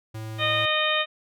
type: tone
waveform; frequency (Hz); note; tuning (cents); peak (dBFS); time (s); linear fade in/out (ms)
square; 110; A2; 0; -33; 0.14-0.66; 10
type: harmonic tone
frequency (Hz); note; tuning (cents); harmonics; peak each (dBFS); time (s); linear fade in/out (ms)
615; D#5; -20; 1 / 2 / 3 / 4 / 5 / 6; -28 / -28 / -28 / -28 / -28 / -28; 0.38-1.06; 50
effects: none